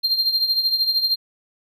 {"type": "tone with tremolo", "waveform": "triangle", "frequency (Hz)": 4186, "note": "C8", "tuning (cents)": 0, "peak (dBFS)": -13, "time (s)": [0.03, 1.16], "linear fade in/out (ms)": 20, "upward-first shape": "triangle", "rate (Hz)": 13, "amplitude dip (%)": 75, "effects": []}